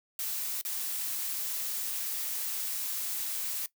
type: noise with dropouts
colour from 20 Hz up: blue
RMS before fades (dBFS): -34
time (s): 0.19-3.66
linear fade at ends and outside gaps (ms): 1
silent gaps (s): 0.613-0.65
effects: noise-tail reverb RT60 0.1 s tail -18 dB re dry